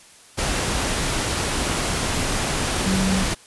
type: tone in noise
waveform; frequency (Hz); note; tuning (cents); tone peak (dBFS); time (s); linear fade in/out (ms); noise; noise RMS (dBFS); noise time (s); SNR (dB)
sine; 190; F#3; +46; -19; 2.85-3.24; 20; pink; -23; 0.37-3.35; +1
effects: white hiss -48 dBFS RMS until 3.46 s + resampled to 24000 Hz